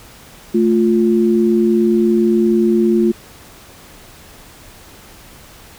sine tone pair together, 220.7 / 350.4 Hz, A3 / F4, +5 / +6 cents, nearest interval minor sixth, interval 801 cents, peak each -13 dBFS, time 0.54-3.12 s, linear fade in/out 10 ms, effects pink hiss -41 dBFS RMS until 5.78 s

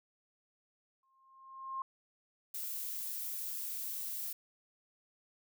sine tone with exponential growth, 1065 Hz, C6, 30 cents sharp, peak -34 dBFS, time 1.03-1.82 s, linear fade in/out 2 ms, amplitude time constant 170 ms
violet noise, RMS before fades -40 dBFS, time 2.54-4.33 s, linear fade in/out 5 ms
effects none

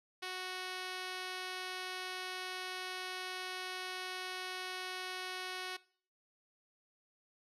5% pulse tone, 369.4 Hz, F#4, 3 cents flat, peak -28 dBFS, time 0.22-5.77 s, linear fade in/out 10 ms, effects noise-tail reverb RT60 0.5 s tail -21 dB re dry + low-pass 9000 Hz 12 dB/octave

